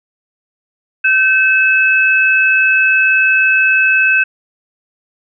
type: tone pair together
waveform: sine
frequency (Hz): 1540.9 / 2594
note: G6 / E7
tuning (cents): -30 / -28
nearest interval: major sixth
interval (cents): 902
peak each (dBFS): -11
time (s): 1.04-4.24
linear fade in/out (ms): 10
effects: none